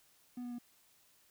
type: tone with pitch steps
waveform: triangle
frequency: 246.3 / 243.3 / 240.9 Hz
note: B3 / B3 / B3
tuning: -5 / -26 / -43 cents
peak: -38 dBFS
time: 0.37-0.586 s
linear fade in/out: 5 ms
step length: 72 ms
effects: white hiss -68 dBFS RMS until 1.3 s